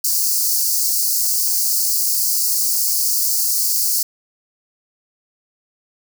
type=high-pass noise; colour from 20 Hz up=white; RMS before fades=-18 dBFS; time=0.04-4.03 s; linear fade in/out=5 ms; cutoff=4400 Hz; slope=96 dB/octave; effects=none